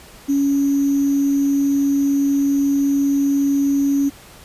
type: tone with sample-and-hold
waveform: sine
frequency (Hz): 279.9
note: C#4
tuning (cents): +17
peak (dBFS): -14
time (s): 0.28-4.1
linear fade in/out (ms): 20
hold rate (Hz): 6300
effects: pink hiss -43 dBFS RMS until 4.44 s + resampled to 32000 Hz